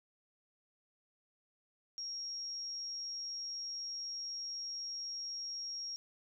sine tone, 5588 Hz, F8, in tune, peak -39 dBFS, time 1.98-5.96 s, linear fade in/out 0 ms, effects none

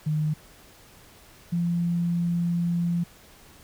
sine tone pair in turn, 153.3 / 171.92 Hz, D#3 / F3, -25 / -27 cents, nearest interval major second, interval 198 cents, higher second, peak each -22 dBFS, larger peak neither, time 0.06-0.34 / 1.52-3.04 s, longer second, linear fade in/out 10 ms, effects pink hiss -52 dBFS RMS until 3.63 s

